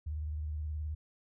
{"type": "tone with vibrato", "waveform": "sine", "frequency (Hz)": 76.2, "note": "D#2", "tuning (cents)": -36, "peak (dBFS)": -34, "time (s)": [0.06, 0.95], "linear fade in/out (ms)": 10, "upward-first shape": "triangle", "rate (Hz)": 19, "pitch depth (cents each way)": 100, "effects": []}